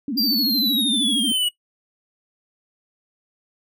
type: tone with vibrato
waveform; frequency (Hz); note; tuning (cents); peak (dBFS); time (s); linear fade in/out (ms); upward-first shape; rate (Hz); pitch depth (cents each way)
sine; 251.2; B3; +30; -22; 0.08-1.32; 2; sine; 13; 280
type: exponential sweep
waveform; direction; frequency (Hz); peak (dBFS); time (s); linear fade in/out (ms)
square; down; 4794 to 2900; -19; 0.17-1.49; 10
effects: noise-tail reverb RT60 0.1 s tail -18 dB re dry